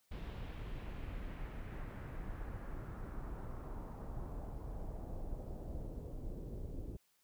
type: noise with low-pass filter sweep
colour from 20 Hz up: brown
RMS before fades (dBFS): -44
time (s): 0.11-6.97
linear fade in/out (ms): 10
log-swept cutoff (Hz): 3500 to 400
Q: 1.5
effects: white hiss -75 dBFS RMS until 7.23 s